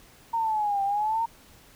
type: exponential two-way sweep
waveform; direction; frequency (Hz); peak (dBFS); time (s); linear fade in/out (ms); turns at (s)
sine; down then up; 928 to 785 to 928; -23; 0.33-1.26; 10; 0.83
effects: pink hiss -54 dBFS RMS until 1.75 s